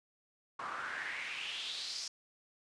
pink noise with band-pass filter sweep, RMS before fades -41 dBFS, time 0.59-2.08 s, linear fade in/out 5 ms, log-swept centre 1100 to 5500 Hz, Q 4.3, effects resampled to 22050 Hz

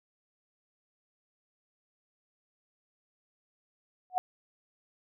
sine tone with exponential growth, 735 Hz, F#5, 12 cents flat, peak -20 dBFS, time 4.1-4.18 s, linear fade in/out 0 ms, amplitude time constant 16 ms, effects none

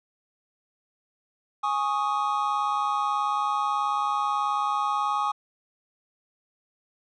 triangle chord, Ab suspended fourth, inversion none, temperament just, 830.6 / 1107.5 / 1245.9 Hz, Ab5 / Db6 / Eb6, 0 / -2 / +2 cents, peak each -26 dBFS, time 1.63-5.32 s, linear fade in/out 10 ms, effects resampled to 22050 Hz

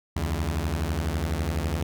sawtooth beating tone pair, 71.8 / 83.8 Hz, D2 / E2, -39 / +29 cents, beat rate 12 Hz, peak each -24 dBFS, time 0.16-1.83 s, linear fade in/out 5 ms, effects none

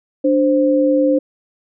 sine tone pair together, 293.7 / 523.3 Hz, D4 / C5, 0 / 0 cents, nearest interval minor seventh, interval 1000 cents, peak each -14 dBFS, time 0.24-1.19 s, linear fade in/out 10 ms, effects none

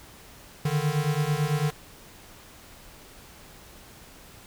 square beating tone pair, 144.9 / 153.9 Hz, D3 / D#3, -23 / -19 cents, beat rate 9 Hz, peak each -27 dBFS, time 0.65-1.71 s, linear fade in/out 5 ms, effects pink hiss -49 dBFS RMS until 4.46 s

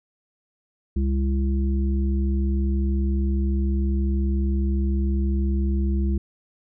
harmonic tone, 67.2 Hz, C2, 47 cents sharp, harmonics 1 / 3 / 5, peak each -20 / -27 / -32 dBFS, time 0.96-6.18 s, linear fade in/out 5 ms, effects none

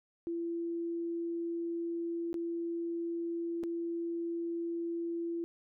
sine tone with dropouts, 337.9 Hz, E4, 43 cents sharp, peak -33 dBFS, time 0.27-5.44 s, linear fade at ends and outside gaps 0 ms, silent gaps 2.33-2.342 / 3.632-3.637 s, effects none

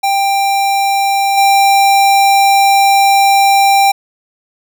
square tone with level steps, 790 Hz, G5, 13 cents sharp, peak -11 / -7 dBFS, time 0.03-3.92 s, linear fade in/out 10 ms, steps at 1.37 s, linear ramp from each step 10 ms, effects none

